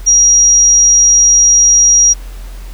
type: tone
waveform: sine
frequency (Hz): 5720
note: F8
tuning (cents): +41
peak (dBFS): -4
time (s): 0.06-2.14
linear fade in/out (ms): 20
effects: added 43 Hz sine -24 dBFS peak until 2.73 s + pink hiss -39 dBFS RMS until 2.73 s